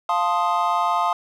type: chord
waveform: triangle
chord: F dominant seventh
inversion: none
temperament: equal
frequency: 698.5 / 880 / 1046.5 / 1244.5 Hz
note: F5 / A5 / C6 / Eb6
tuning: 0 / 0 / 0 / 0 cents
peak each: -22 dBFS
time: 0.09-1.13 s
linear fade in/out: 2 ms
effects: none